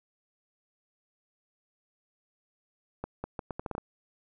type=accelerating click train; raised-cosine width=1 ms; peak=-20 dBFS; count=9; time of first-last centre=3.04-3.781 s; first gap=200 ms; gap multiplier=0.76; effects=none